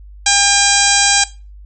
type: harmonic tone with a mistuned harmonic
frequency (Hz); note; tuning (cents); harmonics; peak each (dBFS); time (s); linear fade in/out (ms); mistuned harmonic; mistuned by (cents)
803; G5; +41; 1 / 2 / 3 / 4 / 5 / 6 / 7 / 8 / 9 / 10; -19 / -19 / -19 / -19 / -19 / -19 / -19 / -19 / -19 / -19; 0.26-1.24; 5; 5; -32
effects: noise-tail reverb RT60 0.3 s tail -19 dB re dry + added 50 Hz sine -34 dBFS peak until 1.65 s